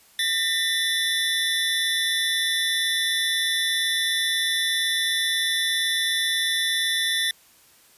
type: tone cluster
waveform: square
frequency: 1807 / 1975 / 3522 / 3924 Hz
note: A6 / B6 / A7 / B7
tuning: +46 / 0 / +1 / -12 cents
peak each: -28 / -32 / -24 / -33 dBFS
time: 0.19-7.31 s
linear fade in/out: 2 ms
effects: white hiss -55 dBFS RMS until 7.97 s + resampled to 32000 Hz